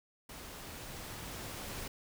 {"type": "noise with level ramp", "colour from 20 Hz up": "pink", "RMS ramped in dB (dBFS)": [-48, -42], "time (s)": [0.29, 1.88], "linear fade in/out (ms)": 5, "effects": []}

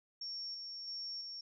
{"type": "tone with tremolo", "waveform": "sine", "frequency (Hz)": 5490, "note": "F8", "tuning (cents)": -31, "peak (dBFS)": -40, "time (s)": [0.21, 1.41], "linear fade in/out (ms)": 5, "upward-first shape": "square", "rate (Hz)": 1.5, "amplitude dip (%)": 30, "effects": []}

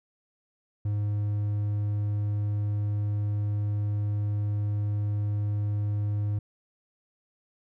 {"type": "tone", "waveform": "triangle", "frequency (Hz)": 103.6, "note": "G#2", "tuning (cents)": -4, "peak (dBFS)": -23, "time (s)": [0.85, 6.39], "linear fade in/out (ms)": 5, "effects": []}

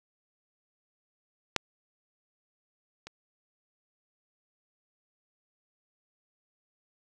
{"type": "clicks", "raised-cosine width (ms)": 0.2, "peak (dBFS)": [-7, -25], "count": 2, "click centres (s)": [1.563, 3.07], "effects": []}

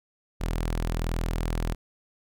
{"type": "tone", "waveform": "sawtooth", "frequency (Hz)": 41.2, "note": "E1", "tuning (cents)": 0, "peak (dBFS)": -22, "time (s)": [0.4, 1.75], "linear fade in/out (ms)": 20, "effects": []}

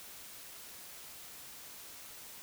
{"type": "silence", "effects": ["white hiss -50 dBFS RMS until 2.42 s"]}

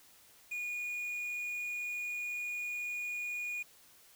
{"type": "tone with quantisation", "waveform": "triangle", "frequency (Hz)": 2446, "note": "D#7", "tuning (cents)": -30, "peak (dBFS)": -34, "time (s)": [0.51, 3.63], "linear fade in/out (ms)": 10, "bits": 9, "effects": ["white hiss -61 dBFS RMS until 4.15 s"]}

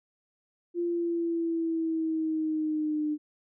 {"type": "exponential sweep", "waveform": "sine", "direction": "down", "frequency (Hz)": [347.3, 300], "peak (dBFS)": -26, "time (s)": [0.74, 3.18], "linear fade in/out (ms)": 50, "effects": []}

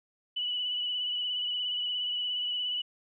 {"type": "tone with vibrato", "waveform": "sine", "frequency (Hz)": 2960, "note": "F#7", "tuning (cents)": 0, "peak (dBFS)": -29, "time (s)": [0.36, 2.82], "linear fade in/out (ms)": 10, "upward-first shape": "sine", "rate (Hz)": 17, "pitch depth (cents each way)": 27, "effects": []}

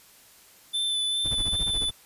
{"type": "tone with vibrato", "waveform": "square", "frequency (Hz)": 3520, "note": "A7", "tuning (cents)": 0, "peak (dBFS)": -25, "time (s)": [0.73, 1.91], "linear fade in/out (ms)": 20, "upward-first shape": "sine", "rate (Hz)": 2.5, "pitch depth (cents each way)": 16}
{"type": "noise with tremolo", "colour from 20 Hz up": "brown", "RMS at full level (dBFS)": -30, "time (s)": [1.24, 1.91], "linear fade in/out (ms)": 20, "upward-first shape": "sine", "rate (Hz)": 14, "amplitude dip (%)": 95}
{"effects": ["white hiss -54 dBFS RMS until 2.05 s", "resampled to 32000 Hz"]}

